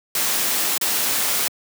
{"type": "noise with dropouts", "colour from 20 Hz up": "white", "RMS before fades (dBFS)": -21, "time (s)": [0.15, 1.48], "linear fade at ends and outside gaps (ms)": 2, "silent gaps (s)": [0.779, 0.812], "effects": ["high-pass 200 Hz 12 dB/octave"]}